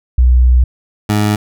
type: tone pair in turn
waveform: sine / 20% pulse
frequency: 62 / 104.92 Hz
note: B1 / G#2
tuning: +7 / +18 cents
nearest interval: major sixth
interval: 911 cents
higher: second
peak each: -5 / -6 dBFS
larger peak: first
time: 0.18-0.64 / 1.09-1.36 s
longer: first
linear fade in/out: 5 ms
effects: none